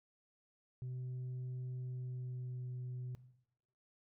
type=tone with pitch glide; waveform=sine; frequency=126.8 to 125.42 Hz; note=B2 to B2; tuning=+46 to +27 cents; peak=-38 dBFS; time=0.82-3.15 s; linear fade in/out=0 ms; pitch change=-19 cents; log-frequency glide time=1.72-2.66 s; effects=noise-tail reverb RT60 0.8 s tail -17 dB re dry + tanh soft clip ceiling -39 dBFS